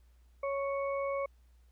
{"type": "harmonic tone", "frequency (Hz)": 554.4, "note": "C#5", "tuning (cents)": 0, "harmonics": [1, 2, 4], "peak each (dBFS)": [-32, -38, -44], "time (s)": [0.43, 1.26], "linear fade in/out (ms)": 5, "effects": ["added 60 Hz sine -59 dBFS peak until 1.71 s", "pink hiss -75 dBFS RMS until 1.71 s"]}